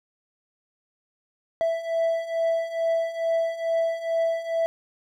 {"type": "beating tone pair", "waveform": "triangle", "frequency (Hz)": [659.3, 661.6], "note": ["E5", "E5"], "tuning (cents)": [0, 6], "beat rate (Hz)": 2.3, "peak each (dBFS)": [-26, -22], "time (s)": [1.61, 4.66], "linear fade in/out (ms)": 0, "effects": []}